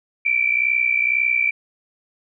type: tone pair together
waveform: sine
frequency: 2305 / 2367 Hz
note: D7 / D7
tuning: -33 / +13 cents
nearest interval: unison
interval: 46 cents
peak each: -19 dBFS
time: 0.25-1.51 s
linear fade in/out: 10 ms
effects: none